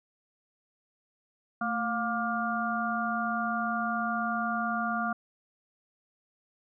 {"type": "harmonic tone with a mistuned harmonic", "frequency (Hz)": 235.7, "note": "A#3", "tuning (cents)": 19, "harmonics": [1, 3, 5, 6], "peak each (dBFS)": [-33, -33, -33, -33], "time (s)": [1.61, 5.13], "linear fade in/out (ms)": 5, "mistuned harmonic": 1, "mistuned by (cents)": -91, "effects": []}